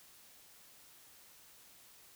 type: silence
effects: white hiss -60 dBFS RMS until 2.15 s